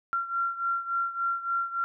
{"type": "beating tone pair", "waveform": "sine", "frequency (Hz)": [1371, 1374.5], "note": ["F6", "F6"], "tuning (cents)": [-32, -28], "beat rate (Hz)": 3.5, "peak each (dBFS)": [-28, -32], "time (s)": [0.13, 1.84], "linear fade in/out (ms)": 0, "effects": []}